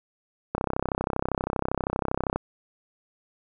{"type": "click train", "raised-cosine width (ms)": 1, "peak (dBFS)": -11, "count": 60, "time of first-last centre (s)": [0.55, 2.36], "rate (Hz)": 32.6, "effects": []}